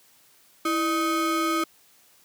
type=ring-modulated tone; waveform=square; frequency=466.2 Hz; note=A#4; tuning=in tune; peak=-20 dBFS; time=0.65-1.64 s; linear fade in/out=5 ms; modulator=795 Hz; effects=white hiss -58 dBFS RMS until 2.24 s + high-pass 100 Hz 12 dB/octave